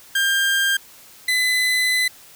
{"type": "tone pair in turn", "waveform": "30% pulse", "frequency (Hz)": [1596, 2011], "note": ["G6", "B6"], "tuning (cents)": [31, 31], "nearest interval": "major third", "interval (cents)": 400, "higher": "second", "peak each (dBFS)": -14, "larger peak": "neither", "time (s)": [[0.15, 0.77], [1.28, 2.08]], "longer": "second", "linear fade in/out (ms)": 5, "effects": ["white hiss -46 dBFS RMS until 2.35 s"]}